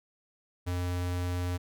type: tone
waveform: square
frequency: 89.1 Hz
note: F2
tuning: 35 cents sharp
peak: -30 dBFS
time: 0.66-1.58 s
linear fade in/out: 20 ms
effects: none